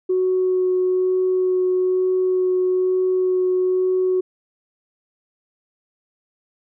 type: tone with vibrato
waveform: sine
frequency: 369.2 Hz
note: F#4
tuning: 4 cents flat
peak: -15 dBFS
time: 0.09-4.21 s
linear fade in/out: 10 ms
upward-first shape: sine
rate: 1.1 Hz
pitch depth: 8 cents each way
effects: tanh soft clip ceiling -11 dBFS